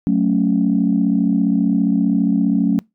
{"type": "chord", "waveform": "sine", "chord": "F# minor", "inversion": "none", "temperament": "equal", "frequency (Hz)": [185, 220, 277.2], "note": ["F#3", "A3", "C#4"], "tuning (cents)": [0, 0, 0], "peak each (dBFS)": -17, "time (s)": [0.07, 2.79], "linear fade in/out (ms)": 0, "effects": ["noise-tail reverb RT60 0.2 s tail -26 dB re dry", "tanh soft clip ceiling -5 dBFS"]}